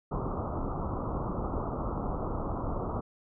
pink low-pass noise, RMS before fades -33 dBFS, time 0.11-3.01 s, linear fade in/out 10 ms, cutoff 1300 Hz, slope 96 dB/octave, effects none

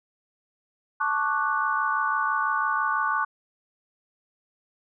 sine chord, D major seventh, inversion second, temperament equal, 880 / 1108.7 / 1174.7 / 1480 Hz, A5 / C#6 / D6 / F#6, 0 / 0 / 0 / 0 cents, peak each -30 / -27 / -28 / -27 dBFS, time 1-3.25 s, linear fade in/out 10 ms, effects none

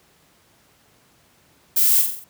violet noise with echo, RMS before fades -17 dBFS, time 1.76-2.02 s, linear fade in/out 10 ms, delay 45 ms, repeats 5, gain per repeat -5 dB, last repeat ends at 2.245 s, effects pink hiss -57 dBFS RMS until 2.29 s + high-pass 80 Hz 12 dB/octave

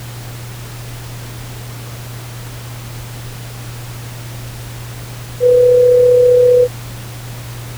sine tone with amplitude modulation, 493.9 Hz, B4, in tune, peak -4 dBFS, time 5.4-6.68 s, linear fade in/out 50 ms, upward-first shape sine, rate 35.1 Hz, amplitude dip 35%, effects added 119 Hz sine -27 dBFS peak until 7.77 s + pink hiss -33 dBFS RMS until 7.77 s

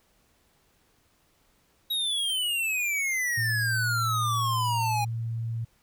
square exponential sweep, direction down, 3842 to 814 Hz, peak -26 dBFS, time 1.9-5.05 s, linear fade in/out 10 ms
sine tone, 114.6 Hz, A#2, 29 cents flat, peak -28 dBFS, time 3.37-5.65 s, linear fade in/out 10 ms
effects pink hiss -66 dBFS RMS until 5.82 s

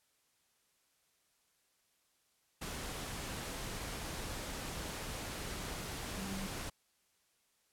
sine tone in noise, 193.2 Hz, G3, 25 cents flat, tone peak -41 dBFS, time 6.17-6.47 s, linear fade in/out 10 ms, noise pink, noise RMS -42 dBFS, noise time 2.61-6.7 s, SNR -2 dB, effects white hiss -75 dBFS RMS until 7.72 s + low-pass 12000 Hz 12 dB/octave

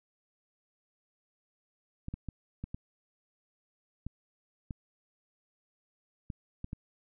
clicks, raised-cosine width 5 ms, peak -25 dBFS, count 10, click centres 2.084 / 2.14 / 2.287 / 2.64 / 2.745 / 4.066 / 4.708 / 6.302 / 6.644 / 6.731 s, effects none

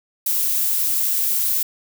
violet noise, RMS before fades -20 dBFS, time 0.26-1.63 s, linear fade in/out 5 ms, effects none

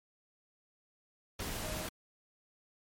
sine tone in noise, 622.3 Hz, D#5, in tune, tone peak -45 dBFS, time 1.63-1.86 s, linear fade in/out 5 ms, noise pink, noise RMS -39 dBFS, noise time 1.39-1.89 s, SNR -9 dB, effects MP3 64 kbps

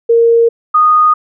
sine tone pair in turn, 463.8 / 1235.8 Hz, A#4 / D#6, -9 / -12 cents, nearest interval octave + perfect fourth, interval 1697 cents, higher second, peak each -5 dBFS, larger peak neither, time 0.09-0.49 / 0.74-1.14 s, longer neither, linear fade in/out 10 ms, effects none

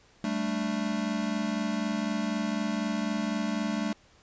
square chord, G suspended second, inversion none, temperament equal, 196 / 220 / 293.7 Hz, G3 / A3 / D4, 0 / 0 / 0 cents, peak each -34 / -31 / -35 dBFS, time 0.24-3.93 s, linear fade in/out 2 ms, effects pink hiss -60 dBFS RMS until 4.22 s + resampled to 16000 Hz

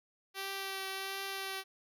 5% pulse tone with vibrato, 387.8 Hz, G4, 19 cents flat, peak -26 dBFS, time 0.34-1.64 s, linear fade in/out 50 ms, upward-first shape triangle, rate 1.4 Hz, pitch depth 16 cents each way, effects none

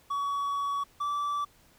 triangle tone pair in turn, 1129 / 1160.1 Hz, C#6 / D6, +31 / -22 cents, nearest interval unison, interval 47 cents, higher second, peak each -26 dBFS, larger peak neither, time 0.1-0.84 / 1-1.45 s, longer first, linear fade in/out 10 ms, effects pink hiss -61 dBFS RMS until 1.78 s

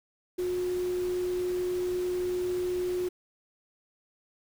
sine tone in noise, 360.9 Hz, F#4, 43 cents flat, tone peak -27 dBFS, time 0.38-3.09 s, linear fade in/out 10 ms, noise pink, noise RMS -45 dBFS, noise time 0.38-3.09 s, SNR +15 dB, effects none

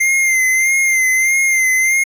square tone with vibrato, 2093 Hz, C7, in tune, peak -12 dBFS, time 0-2.04 s, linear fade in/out 10 ms, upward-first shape sine, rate 1.6 Hz, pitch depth 44 cents each way, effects resampled to 32000 Hz

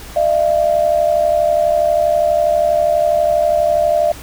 sine tone pair together, 606.7 / 679 Hz, D#5 / F5, -44 / -49 cents, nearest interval major second, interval 195 cents, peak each -14 dBFS, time 0.16-4.12 s, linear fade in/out 5 ms, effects added 60 Hz sine -37 dBFS peak until 4.22 s + pink hiss -35 dBFS RMS until 4.22 s

